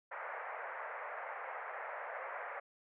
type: band-pass noise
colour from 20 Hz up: pink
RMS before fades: -44 dBFS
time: 0.11-2.6 s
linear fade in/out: 10 ms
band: 520 to 2100 Hz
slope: 48 dB/octave
effects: none